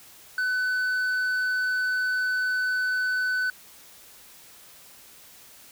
sine tone with tanh clipping, 1504 Hz, F#6, 28 cents sharp, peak -24 dBFS, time 0.38-3.5 s, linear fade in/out 2 ms, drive 5 dB, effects white hiss -50 dBFS RMS until 5.71 s

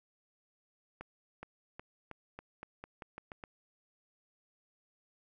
accelerating click train, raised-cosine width 0.5 ms, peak -29 dBFS, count 11, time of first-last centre 1.01-3.438 s, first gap 420 ms, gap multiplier 0.87, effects none

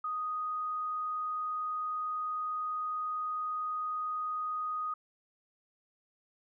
sine tone, 1244.5 Hz, D#6, in tune, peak -32 dBFS, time 0.04-4.94 s, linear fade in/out 5 ms, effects none

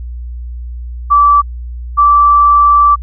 sine tone pair in turn, 1159 / 1163.8 Hz, D6 / D6, -23 / -16 cents, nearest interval unison, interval 7 cents, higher second, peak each -4 dBFS, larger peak neither, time 1.1-1.42 / 1.97-2.96 s, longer second, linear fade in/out 20 ms, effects added 60 Hz sine -21 dBFS peak until 3.02 s

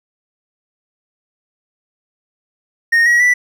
triangle tone with pitch steps, 1852 / 1909.6 / 1968.9 Hz, A#6 / A#6 / B6, -12 / +41 / -6 cents, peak -7 dBFS, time 2.92-3.34 s, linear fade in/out 10 ms, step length 140 ms, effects none

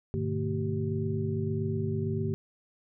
sine tone cluster, 102.1 / 123.8 / 150.8 / 226.4 / 384.9 Hz, G#2 / B2 / D3 / A3 / G4, -29 / +5 / +46 / +50 / -32 cents, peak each -32 / -39 / -33 / -35 / -34 dBFS, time 0.14-2.34 s, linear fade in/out 0 ms, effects none

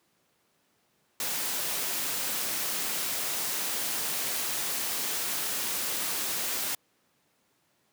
white noise, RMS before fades -31 dBFS, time 1.2-6.75 s, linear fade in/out 2 ms, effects pink hiss -70 dBFS RMS until 7.92 s + high-pass 150 Hz 12 dB/octave

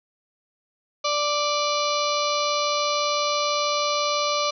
harmonic tone, 587.3 Hz, D5, in tune, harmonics 1 / 2 / 4 / 5 / 6 / 7 / 8 / 9 / 10, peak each -26 / -25 / -32 / -34 / -34 / -30 / -34 / -38 / -34 dBFS, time 1.04-4.51 s, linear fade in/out 10 ms, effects none

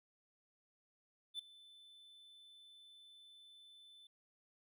triangle tone with ADSR envelope, 3520 Hz, A7, in tune, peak -37 dBFS, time 1.34-4.07 s, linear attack 51 ms, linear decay 5 ms, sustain -20 dB, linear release 3 ms, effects none

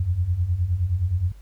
sine beating tone pair, 82.3 / 91.9 Hz, E2 / F#2, -2 / -11 cents, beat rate 9.6 Hz, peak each -26 / -21 dBFS, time 0-1.32 s, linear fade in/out 5 ms, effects added 50 Hz sine -41 dBFS peak until 1.41 s + pink hiss -60 dBFS RMS until 1.41 s

